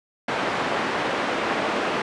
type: band-pass noise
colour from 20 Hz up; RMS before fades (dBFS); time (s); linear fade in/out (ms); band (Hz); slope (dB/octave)
pink; -25; 0.28-2.02; 5; 310 to 2300; 12
effects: resampled to 22050 Hz